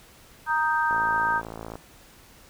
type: chord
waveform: sine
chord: Eb major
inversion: second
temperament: equal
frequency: 932.3 / 1244.5 / 1568 Hz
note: Bb5 / Eb6 / G6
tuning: 0 / 0 / 0 cents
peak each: -24 / -28 / -25 dBFS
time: 0.46-1.42 s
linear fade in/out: 50 ms
type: click train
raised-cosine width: 1 ms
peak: -22 dBFS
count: 48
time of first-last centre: 0.91-1.755 s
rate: 55.6 Hz
effects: pink hiss -52 dBFS RMS until 2.49 s